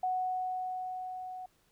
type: tone with level ramp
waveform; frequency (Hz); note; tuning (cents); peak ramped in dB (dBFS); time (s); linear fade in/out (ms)
sine; 740; F#5; 0; -28 to -40; 0.03-1.46; 5
effects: pink hiss -70 dBFS RMS until 1.71 s